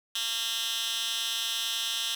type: tone with high-pass filter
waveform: 10% pulse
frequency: 229.1 Hz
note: A#3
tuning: 30 cents flat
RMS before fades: -31 dBFS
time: 0.15-2.15 s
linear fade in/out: 5 ms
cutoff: 3200 Hz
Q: 2.2
effects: 9-bit